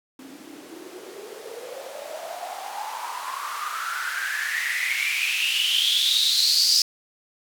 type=noise with band-pass filter sweep; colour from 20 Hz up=blue; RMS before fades=-26 dBFS; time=0.19-6.82 s; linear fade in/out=2 ms; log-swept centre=260 to 5000 Hz; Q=9.3; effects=none